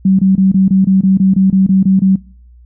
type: tone bursts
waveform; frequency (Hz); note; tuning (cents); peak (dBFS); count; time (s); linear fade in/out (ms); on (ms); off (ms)
sine; 191; G3; -45; -6; 13; 0.05-2.158; 5; 140; 24
effects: noise-tail reverb RT60 0.6 s tail -25 dB re dry + added 60 Hz sine -38 dBFS peak until 2.65 s